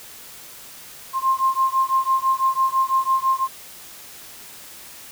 sine beating tone pair, 1056 / 1062 Hz, C6 / C6, +16 / +25 cents, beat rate 6 Hz, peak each -20 / -20 dBFS, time 1.13-3.48 s, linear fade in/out 50 ms, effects white hiss -41 dBFS RMS until 5.11 s

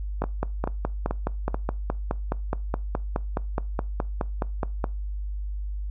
two click trains, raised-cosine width 1 ms, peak -11 / -13 dBFS, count 23 / 4, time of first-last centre 0.22-4.842 / 0.24-1.544 s, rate 4.76 / 2.3 Hz, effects noise-tail reverb RT60 0.3 s tail -22 dB re dry + added 50 Hz sine -28 dBFS peak until 5.9 s

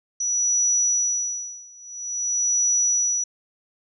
sine tone with tremolo, 5880 Hz, F#8, 12 cents flat, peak -17 dBFS, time 0.2-3.24 s, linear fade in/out 5 ms, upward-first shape sine, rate 0.49 Hz, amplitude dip 95%, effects none

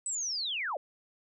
sine linear sweep, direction down, 8110 to 504 Hz, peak -31 dBFS, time 0.06-0.77 s, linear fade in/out 2 ms, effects none

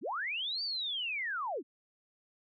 sine linear two-way sweep, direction up then down, 155.56 to 4684 to 221.5 Hz, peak -33 dBFS, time 0.01-1.63 s, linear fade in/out 50 ms, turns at 0.63 s, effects none

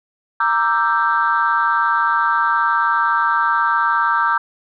sine chord, E half-diminished seventh, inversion second, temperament equal with one note detuned, 932.3 / 1174.7 / 1333.8 / 1568 Hz, Bb5 / D6 / E6 / G6, 0 / 0 / +20 / 0 cents, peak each -19 dBFS, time 0.4-4.38 s, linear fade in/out 5 ms, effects tanh soft clip ceiling -5 dBFS

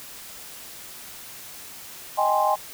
sine chord, Ab major seventh, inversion second, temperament equal, 622.3 / 784 / 830.6 / 1046.5 Hz, Eb5 / G5 / Ab5 / C6, 0 / 0 / 0 / 0 cents, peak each -25 / -24 / -23 / -24 dBFS, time 2.17-2.56 s, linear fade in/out 20 ms, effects white hiss -41 dBFS RMS until 2.73 s

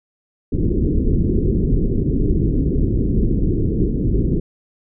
pink low-pass noise, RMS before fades -17 dBFS, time 0.52-4.4 s, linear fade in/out 5 ms, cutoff 410 Hz, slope 48 dB/octave, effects none

